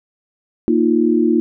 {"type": "chord", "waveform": "sine", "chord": "Bb suspended fourth", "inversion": "none", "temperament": "equal", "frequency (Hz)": [233.1, 311.1, 349.2], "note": ["Bb3", "Eb4", "F4"], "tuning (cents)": [0, 0, 0], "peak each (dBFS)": -16, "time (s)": [0.68, 1.4], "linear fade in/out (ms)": 0, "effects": []}